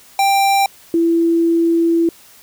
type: tone pair in turn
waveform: square / sine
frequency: 788 / 334.2 Hz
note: G5 / E4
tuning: +9 / +24 cents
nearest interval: octave + minor third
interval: 1485 cents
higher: first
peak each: -12 / -11 dBFS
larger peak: second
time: 0.19-0.66 / 0.94-2.09 s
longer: second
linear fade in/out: 2 ms
effects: white hiss -45 dBFS RMS until 2.42 s